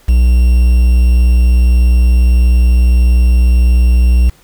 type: tone with quantisation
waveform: triangle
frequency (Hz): 60.8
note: B1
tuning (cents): -26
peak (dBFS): -3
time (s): 0.08-4.3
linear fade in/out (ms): 10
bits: 5
effects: pink hiss -47 dBFS RMS until 4.43 s